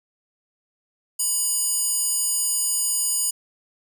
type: tone with high-pass filter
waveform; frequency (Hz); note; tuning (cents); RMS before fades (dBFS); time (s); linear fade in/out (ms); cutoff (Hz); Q
square; 981; B5; -12; -23; 1.19-3.31; 10; 8100; 2.9
effects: none